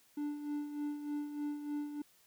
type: tone with tremolo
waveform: triangle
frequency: 293.7 Hz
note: D4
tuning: in tune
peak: -32 dBFS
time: 0.17-2.02 s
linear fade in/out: 5 ms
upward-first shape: sine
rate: 3.3 Hz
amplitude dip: 60%
effects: white hiss -67 dBFS RMS until 2.26 s